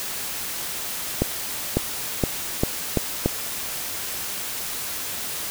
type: accelerating click train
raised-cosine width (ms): 2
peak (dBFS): -5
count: 6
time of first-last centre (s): 1.22-3.26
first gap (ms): 550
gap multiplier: 0.85
effects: white hiss -30 dBFS RMS until 5.5 s